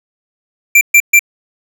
square tone bursts, 2355 Hz, D7, 4 cents sharp, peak -4 dBFS, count 3, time 0.75-1.193 s, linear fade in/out 5 ms, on 61 ms, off 130 ms, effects none

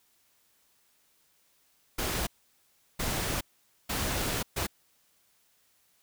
pink noise bursts at uneven times, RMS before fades -31 dBFS, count 4, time 1.98-2.27 / 2.99-3.41 / 3.89-4.43 / 4.56-4.67 s, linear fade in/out 10 ms, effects white hiss -68 dBFS RMS until 6.02 s

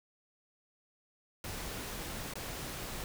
pink noise with dropouts, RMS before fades -41 dBFS, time 1.44-3.04 s, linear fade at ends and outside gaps 1 ms, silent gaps 2.337-2.355 s, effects none

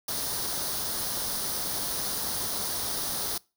white noise with comb filter, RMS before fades -31 dBFS, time 0.08-3.38 s, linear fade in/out 5 ms, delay 0.2 ms, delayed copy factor +0.65, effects noise-tail reverb RT60 0.3 s tail -24 dB re dry

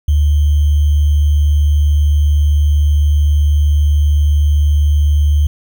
sine tone with sample-and-hold, 73.9 Hz, D2, 11 cents sharp, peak -8 dBFS, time 0.08-5.47 s, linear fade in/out 5 ms, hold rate 3150 Hz, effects none

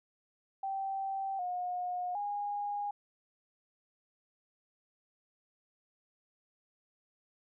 sine tone with pitch steps, 778 / 720 / 819 Hz, G5 / F#5 / G#5, -13 / -47 / -24 cents, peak -33 dBFS, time 0.63-2.91 s, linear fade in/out 5 ms, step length 760 ms, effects none

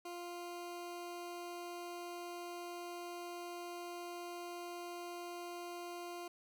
20% pulse tone, 349.2 Hz, F4, in tune, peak -39 dBFS, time 0.05-6.28 s, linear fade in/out 5 ms, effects none

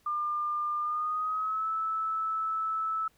sine tone with pitch glide, 1200 to 1308.6 Hz, D6 to E6, +37 to -13 cents, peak -28 dBFS, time 0.06-3.08 s, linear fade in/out 5 ms, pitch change +150 cents, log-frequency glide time 0.8-1.68 s, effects pink hiss -67 dBFS RMS until 3.17 s

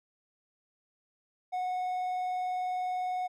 triangle tone with vibrato, 733 Hz, F#5, 16 cents flat, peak -28 dBFS, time 1.52-3.28 s, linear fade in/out 20 ms, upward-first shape sine, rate 20 Hz, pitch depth 14 cents each way, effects none

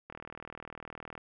click train, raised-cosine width 0.5 ms, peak -28 dBFS, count 44, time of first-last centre 0.1-1.178 s, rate 39.9 Hz, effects none

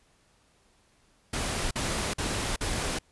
pink noise bursts, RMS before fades -30 dBFS, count 4, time 1.33-2.988 s, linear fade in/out 5 ms, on 380 ms, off 46 ms, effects pink hiss -65 dBFS RMS until 3.11 s + resampled to 24000 Hz

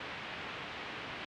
white low-pass noise, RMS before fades -43 dBFS, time 0-1.25 s, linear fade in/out 5 ms, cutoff 3000 Hz, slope 24 dB/octave, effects high-pass 60 Hz 12 dB/octave

